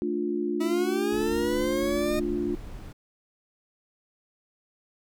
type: chord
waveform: sine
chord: D minor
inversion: second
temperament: just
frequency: 220.2 / 293.7 / 352.4 Hz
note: A3 / D4 / F4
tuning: +2 / 0 / +16 cents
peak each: -32 / -30 / -28 dBFS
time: 0.02-2.55 s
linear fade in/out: 0 ms
type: linear sweep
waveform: 40% pulse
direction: up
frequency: 320 to 616 Hz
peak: -27 dBFS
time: 0.6-2.2 s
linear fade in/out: 10 ms
type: noise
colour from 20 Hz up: brown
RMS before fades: -39 dBFS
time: 1.12-2.93 s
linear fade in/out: 10 ms
effects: none